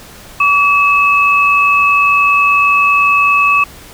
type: tone pair together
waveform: sine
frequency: 1142 / 2595 Hz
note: D6 / E7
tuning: -49 / -28 cents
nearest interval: octave + major second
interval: 1421 cents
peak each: -10 dBFS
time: 0.4-3.64 s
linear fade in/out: 5 ms
effects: pink hiss -36 dBFS RMS until 3.93 s